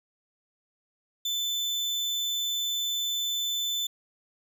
35% pulse tone, 3520 Hz, A7, in tune, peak -25 dBFS, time 1.25-3.87 s, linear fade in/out 5 ms, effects none

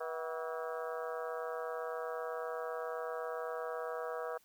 harmonic tone with a mistuned harmonic, 162 Hz, E3, 30 cents flat, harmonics 3 / 4 / 5 / 6 / 7 / 8 / 9 / 10, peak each -40 / -43 / -47 / -50 / -47 / -47 / -53 / -51 dBFS, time 0-4.38 s, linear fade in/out 10 ms, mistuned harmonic 5, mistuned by -120 cents, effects white hiss -68 dBFS RMS until 4.44 s

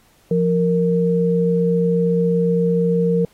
sine tone pair together, 173.8 / 464 Hz, F3 / A#4, -8 / -8 cents, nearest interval octave + perfect fourth, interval 1700 cents, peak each -17 dBFS, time 0.31-3.25 s, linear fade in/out 2 ms, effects pink hiss -56 dBFS RMS until 3.33 s + AAC 48 kbps

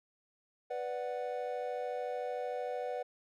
triangle chord, B minor, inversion none, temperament equal, 493.9 / 587.3 / 740 Hz, B4 / D5 / F#5, 0 / 0 / 0 cents, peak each -36 / -39 / -38 dBFS, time 0.7-3.03 s, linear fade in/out 10 ms, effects none

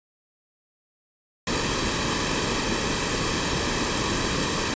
pink noise with comb filter, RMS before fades -25 dBFS, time 1.47-4.74 s, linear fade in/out 2 ms, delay 1.4 ms, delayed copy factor -0.55, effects resampled to 16000 Hz

